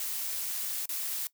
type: noise with dropouts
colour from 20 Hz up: blue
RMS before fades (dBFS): -34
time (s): 0-1.27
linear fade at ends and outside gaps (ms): 1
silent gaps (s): 0.857-0.891
effects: noise-tail reverb RT60 0.1 s tail -19 dB re dry